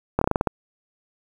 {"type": "slowing click train", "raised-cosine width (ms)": 1, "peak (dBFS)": -5, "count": 8, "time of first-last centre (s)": [0.19, 0.473], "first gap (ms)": 24, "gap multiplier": 1.17, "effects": ["7-bit"]}